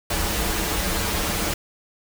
pink noise with comb filter, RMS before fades -24 dBFS, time 0.1-1.54 s, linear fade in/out 5 ms, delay 7.8 ms, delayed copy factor -0.9, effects none

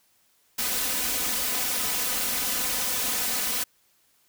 white noise with comb filter, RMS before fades -27 dBFS, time 0.58-3.64 s, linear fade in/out 10 ms, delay 4 ms, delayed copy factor +1, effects white hiss -65 dBFS RMS until 4.28 s

